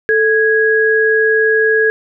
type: tone pair together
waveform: sine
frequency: 440 / 1657.3 Hz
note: A4 / G#6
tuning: 0 / -4 cents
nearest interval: octave + major seventh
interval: 2296 cents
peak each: -12 / -12 dBFS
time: 0.09-1.9 s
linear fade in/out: 0 ms
effects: none